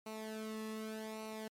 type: tone with flanger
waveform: sawtooth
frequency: 218.3 Hz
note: A3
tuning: 13 cents flat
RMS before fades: -44 dBFS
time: 0.06-1.48 s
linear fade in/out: 5 ms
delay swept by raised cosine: 0.59 to 1.33 ms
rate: 0.85 Hz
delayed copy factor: -0.75
effects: MP3 64 kbps